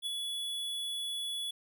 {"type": "tone with ADSR envelope", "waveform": "square", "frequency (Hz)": 3408, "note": "G#7", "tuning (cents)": 44, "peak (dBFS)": -32, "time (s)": [0.02, 1.51], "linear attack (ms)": 44, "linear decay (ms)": 13, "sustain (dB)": -3, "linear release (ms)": 6, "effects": []}